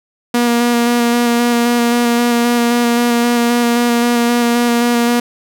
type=tone with vibrato; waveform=sawtooth; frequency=238.2 Hz; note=A#3; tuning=38 cents sharp; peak=-7 dBFS; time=0.34-5.2 s; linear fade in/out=5 ms; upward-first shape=square; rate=3.8 Hz; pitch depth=13 cents each way; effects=none